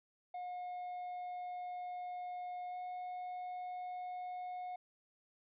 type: tone with pitch glide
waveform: triangle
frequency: 720 to 725.8 Hz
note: F#5 to F#5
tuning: -47 to -34 cents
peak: -39 dBFS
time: 0.34-4.76 s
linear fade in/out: 5 ms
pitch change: +13 cents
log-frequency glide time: 2.69-2.76 s
effects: resampled to 8000 Hz